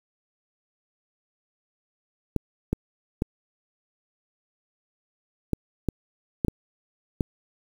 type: clicks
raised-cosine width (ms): 3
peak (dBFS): -10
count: 8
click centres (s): 2.363 / 2.73 / 3.221 / 5.533 / 5.887 / 6.448 / 6.483 / 7.208
effects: 7-bit